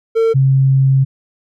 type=tone pair in turn; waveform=triangle / sine; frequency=452.2 / 134.44 Hz; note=A4 / C3; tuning=+47 / +47 cents; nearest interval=octave + major sixth; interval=2100 cents; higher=first; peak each=-8 dBFS; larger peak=neither; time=0.15-0.34 / 0.34-1.05 s; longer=second; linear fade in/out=20 ms; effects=none